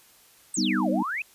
sine exponential two-way sweep, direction down then up, 8770 to 500 to 2652 Hz, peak -27 dBFS, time 0.54-1.22 s, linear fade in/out 2 ms, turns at 0.9 s
sine chord, G augmented, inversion none, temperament equal, 196 / 246.9 / 311.1 Hz, G3 / B3 / D#4, 0 / 0 / 0 cents, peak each -27 dBFS, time 0.57-1.03 s, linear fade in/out 10 ms
effects white hiss -56 dBFS RMS until 1.34 s + resampled to 32000 Hz

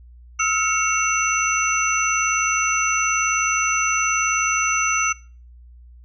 sine tone cluster, 1292 / 1391 / 2212 / 2728 / 6020 Hz, E6 / F6 / C#7 / F7 / F#8, -35 / -7 / -4 / -41 / +29 cents, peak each -23 / -27 / -25 / -24 / -22 dBFS, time 0.39-5.13 s, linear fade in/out 10 ms, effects noise-tail reverb RT60 0.4 s tail -22 dB re dry + added 60 Hz sine -42 dBFS peak until 6.04 s

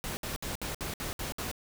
pink noise bursts, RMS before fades -36 dBFS, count 8, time 0.04-1.514 s, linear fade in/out 0 ms, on 130 ms, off 62 ms, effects none

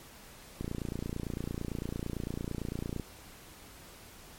click train, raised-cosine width 3 ms, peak -22 dBFS, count 70, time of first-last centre 0.61-2.998 s, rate 28.9 Hz, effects pink hiss -52 dBFS RMS until 4.38 s + MP3 64 kbps

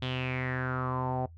sawtooth tone with low-pass filter sweep, 128.2 Hz, C3, 35 cents flat, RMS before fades -32 dBFS, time 0.02-1.26 s, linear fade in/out 5 ms, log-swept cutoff 3400 to 720 Hz, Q 6.3, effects noise-tail reverb RT60 0.1 s tail -18 dB re dry + added 83 Hz sine -47 dBFS peak until 1.37 s

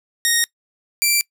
10% pulse tone pair in turn, 1864.7 / 2349 Hz, A#6 / D7, 0 / 0 cents, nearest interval major third, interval 400 cents, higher second, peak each -6 dBFS, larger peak neither, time 0.25-0.44 / 1.02-1.21 s, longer neither, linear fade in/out 0 ms, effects noise-tail reverb RT60 0.1 s tail -23 dB re dry

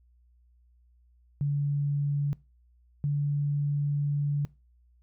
sine tone pair in turn, 143.4 / 144.4 Hz, D3 / D3, -41 / -29 cents, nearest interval unison, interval 12 cents, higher second, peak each -24 dBFS, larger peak neither, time 1.41-2.33 / 3.04-4.45 s, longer second, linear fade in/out 0 ms, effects noise-tail reverb RT60 0.3 s tail -23 dB re dry + added 60 Hz sine -59 dBFS peak until 5.02 s

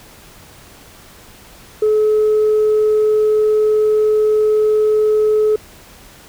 sine tone, 428.4 Hz, A4, 46 cents flat, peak -9 dBFS, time 1.82-5.56 s, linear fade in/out 5 ms, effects tanh soft clip ceiling -8 dBFS + pink hiss -42 dBFS RMS until 6.28 s

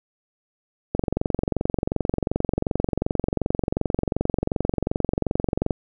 click train, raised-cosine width 2 ms, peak -8 dBFS, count 109, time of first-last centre 0.95-5.708 s, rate 22.7 Hz, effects none

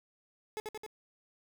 30% pulse tone with echo, 430 Hz, A4, 40 cents flat, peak -33 dBFS, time 0.57-0.6 s, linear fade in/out 0 ms, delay 88 ms, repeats 3, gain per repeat -2 dB, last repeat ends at 0.864 s, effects none

